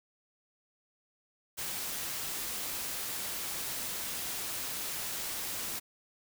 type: noise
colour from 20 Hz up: white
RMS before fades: -37 dBFS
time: 1.57-5.8 s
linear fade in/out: 20 ms
effects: none